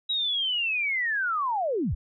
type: linear sweep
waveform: sine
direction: down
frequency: 3868 to 38.06 Hz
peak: -24 dBFS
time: 0.09-1.95 s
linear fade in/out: 10 ms
effects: none